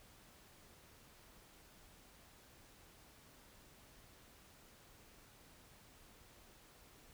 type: silence
effects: pink hiss -63 dBFS RMS until 7.13 s